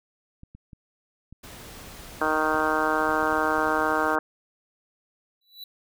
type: clicks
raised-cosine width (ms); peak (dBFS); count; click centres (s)
5; -32; 10; 0.434 / 0.55 / 0.732 / 1.326 / 2.546 / 3.092 / 3.228 / 3.328 / 3.582 / 3.672
type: noise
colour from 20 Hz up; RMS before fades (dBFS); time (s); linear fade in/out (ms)
pink; -43; 1.43-4.16; 10
type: harmonic tone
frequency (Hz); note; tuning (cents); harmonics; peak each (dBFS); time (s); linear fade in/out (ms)
155.56; D#3; 0; 2 / 3 / 4 / 5 / 6 / 7 / 8 / 9 / 10; -30 / -30 / -30 / -30 / -30 / -30 / -30 / -30 / -30; 2.21-4.19; 2
type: tone with exponential growth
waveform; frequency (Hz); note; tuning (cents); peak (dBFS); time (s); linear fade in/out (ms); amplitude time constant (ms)
square; 3951; B7; 0; -35; 5.41-5.64; 5; 50
effects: none